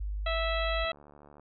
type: tone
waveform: sine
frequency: 50.6 Hz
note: G#1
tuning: 44 cents flat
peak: -31 dBFS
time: 0-0.85 s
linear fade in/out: 10 ms
type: harmonic tone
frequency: 656 Hz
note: E5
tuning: 9 cents flat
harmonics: 1 / 2 / 3 / 4 / 5 / 6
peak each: -32 / -35 / -37 / -38 / -39 / -40 dBFS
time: 0.26-0.92 s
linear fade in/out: 5 ms
type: click train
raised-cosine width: 1 ms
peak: -39 dBFS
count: 41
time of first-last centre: 0.85-1.396 s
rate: 73.2 Hz
effects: none